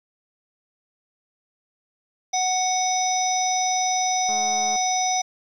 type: harmonic tone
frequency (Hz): 740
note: F#5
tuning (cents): 0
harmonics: 1 / 3 / 5 / 7 / 8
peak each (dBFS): -22 / -32 / -33 / -31 / -25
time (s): 2.33-5.22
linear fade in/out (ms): 10
type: click train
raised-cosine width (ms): 1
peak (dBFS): -26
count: 101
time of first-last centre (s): 4.29-4.759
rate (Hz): 213
effects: 9-bit